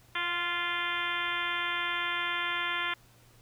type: harmonic tone with a mistuned harmonic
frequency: 347.5 Hz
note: F4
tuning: 9 cents flat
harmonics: 1 / 2 / 3 / 4 / 5 / 6 / 7 / 8 / 9 / 10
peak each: -46 / -46 / -36 / -36 / -36 / -36 / -39 / -43 / -39 / -41 dBFS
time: 0.15-2.94 s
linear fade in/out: 5 ms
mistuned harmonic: 2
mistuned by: +28 cents
effects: added 118 Hz sine -61 dBFS peak until 3.41 s + pink hiss -61 dBFS RMS until 3.41 s